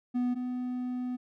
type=tone pair in turn; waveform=triangle; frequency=246.9 / 249.6 Hz; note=B3 / B3; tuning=0 / +19 cents; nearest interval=unison; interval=19 cents; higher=second; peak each=-24 / -29 dBFS; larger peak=first; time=0.14-0.35 / 0.35-1.17 s; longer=second; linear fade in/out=20 ms; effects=none